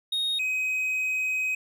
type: tone pair in turn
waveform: triangle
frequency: 3729 / 2524 Hz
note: A#7 / D#7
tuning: 0 / +24 cents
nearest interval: perfect fifth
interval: 676 cents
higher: first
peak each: -23 dBFS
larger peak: neither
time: 0.12-0.39 / 0.39-1.55 s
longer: second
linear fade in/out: 5 ms
effects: none